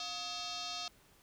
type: tone with frequency modulation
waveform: sine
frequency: 277.2 Hz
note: C#4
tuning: in tune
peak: -38 dBFS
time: 0-0.88 s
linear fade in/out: 2 ms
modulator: 986 Hz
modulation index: 5.4
effects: pink hiss -65 dBFS RMS until 1.22 s